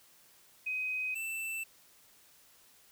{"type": "tone pair in turn", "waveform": ["sine", "square"], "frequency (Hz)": [2516, 2661], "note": ["D#7", "E7"], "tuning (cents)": [19, 16], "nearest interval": "minor second", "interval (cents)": 97, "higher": "second", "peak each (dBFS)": [-32, -36], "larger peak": "first", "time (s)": [[0.66, 1.15], [1.15, 1.64]], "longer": "neither", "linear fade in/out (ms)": 10, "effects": ["white hiss -62 dBFS RMS until 2.91 s"]}